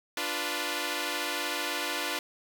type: chord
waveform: 5% pulse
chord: B diminished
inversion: first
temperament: equal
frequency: 293.7 / 349.2 / 493.9 Hz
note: D4 / F4 / B4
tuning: 0 / 0 / 0 cents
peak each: -23 dBFS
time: 0.17-2.19 s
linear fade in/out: 2 ms
effects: none